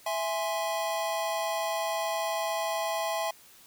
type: chord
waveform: square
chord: E augmented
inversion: none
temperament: equal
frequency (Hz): 659.3 / 830.6 / 1046.5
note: E5 / G#5 / B#5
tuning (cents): 0 / 0 / 0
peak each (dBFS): -32 / -34 / -36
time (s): 0.06-3.31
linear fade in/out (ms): 5
effects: white hiss -55 dBFS RMS until 3.66 s